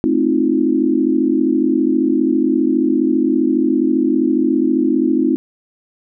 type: chord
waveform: sine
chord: F dominant seventh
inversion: first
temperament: just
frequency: 218.3 / 261.9 / 314.3 / 349.2 Hz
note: A3 / C4 / Eb4 / F4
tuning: -13 / +2 / +18 / 0 cents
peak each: -22 / -16 / -16 / -20 dBFS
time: 0.04-5.36 s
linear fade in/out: 0 ms
effects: none